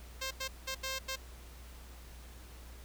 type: tone bursts at uneven times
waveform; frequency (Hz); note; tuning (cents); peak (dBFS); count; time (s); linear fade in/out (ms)
5% pulse; 529; C5; +19; -24; 5; 0.21-0.31 / 0.4-0.48 / 0.67-0.75 / 0.83-0.99 / 1.08-1.16; 10
effects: added 60 Hz sine -49 dBFS peak until 2.84 s + pink hiss -56 dBFS RMS until 2.84 s